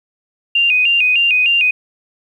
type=tone with vibrato; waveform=sine; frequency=2637 Hz; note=E7; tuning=in tune; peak=-10 dBFS; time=0.55-1.71 s; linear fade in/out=5 ms; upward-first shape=square; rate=3.3 Hz; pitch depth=95 cents each way; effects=8-bit